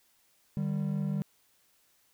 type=tone pair together; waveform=triangle; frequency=150.91 / 196 Hz; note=D3 / G3; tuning=+47 / 0 cents; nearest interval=perfect fourth; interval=453 cents; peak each=-29 / -29 dBFS; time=0.57-1.22 s; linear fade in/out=0 ms; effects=tanh soft clip ceiling -20 dBFS + white hiss -68 dBFS RMS until 2.13 s